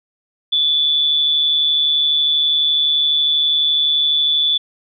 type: tone with amplitude modulation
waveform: sine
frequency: 3467 Hz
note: A7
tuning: 26 cents flat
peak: -11 dBFS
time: 0.52-4.58 s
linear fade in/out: 10 ms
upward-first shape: sine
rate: 152 Hz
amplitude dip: 40%
effects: none